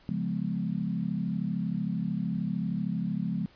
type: chord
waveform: sine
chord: C# dominant seventh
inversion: none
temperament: equal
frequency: 138.59 / 174.61 / 207.7 / 246.9 Hz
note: C#3 / E#3 / G#3 / B3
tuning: 0 / 0 / 0 / 0 cents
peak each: -37 / -31 / -32 / -37 dBFS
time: 0.09-3.46 s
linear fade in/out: 0 ms
effects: pink hiss -59 dBFS RMS until 3.55 s + resampled to 11025 Hz